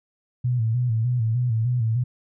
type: tone with vibrato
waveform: sine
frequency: 117.8 Hz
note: A#2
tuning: 19 cents sharp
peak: -19 dBFS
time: 0.44-2.04 s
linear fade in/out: 10 ms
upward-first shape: square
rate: 3.3 Hz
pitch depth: 87 cents each way
effects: none